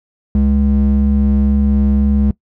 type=ring-modulated tone; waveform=triangle; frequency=138.4 Hz; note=C#3; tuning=2 cents flat; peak=-4 dBFS; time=0.35-2.31 s; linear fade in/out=2 ms; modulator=69.7 Hz; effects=noise-tail reverb RT60 0.1 s tail -22 dB re dry + tanh soft clip ceiling -2 dBFS